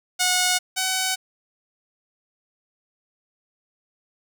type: tone pair in turn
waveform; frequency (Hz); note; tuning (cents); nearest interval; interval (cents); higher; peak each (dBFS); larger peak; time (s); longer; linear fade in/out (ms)
5% pulse; 729 / 753; F#5 / F#5; -26 / +30; minor second; 56; second; -7 / -10; first; 0.19-0.59 / 0.76-1.16; neither; 20
effects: none